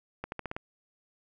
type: accelerating click train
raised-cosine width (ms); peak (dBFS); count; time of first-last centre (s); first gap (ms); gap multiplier
0.5; -20; 6; 0.24-0.565; 81; 0.89
effects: none